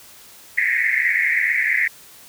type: band-pass noise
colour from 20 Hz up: pink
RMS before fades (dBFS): -19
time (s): 0.57-1.88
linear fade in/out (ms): 10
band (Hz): 1800 to 2200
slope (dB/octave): 96
effects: white hiss -45 dBFS RMS until 2.28 s